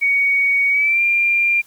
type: tone with pitch glide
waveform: sine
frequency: 2241 to 2388 Hz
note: C#7 to D7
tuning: +18 to +28 cents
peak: -13 dBFS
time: 0.01-1.62 s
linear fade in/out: 20 ms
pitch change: +110 cents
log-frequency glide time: 0.7-1.02 s
effects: white hiss -51 dBFS RMS until 1.66 s